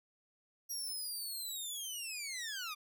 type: linear sweep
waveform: 15% pulse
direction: down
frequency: 5710 to 1174 Hz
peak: -33 dBFS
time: 0.69-2.75 s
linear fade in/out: 20 ms
effects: none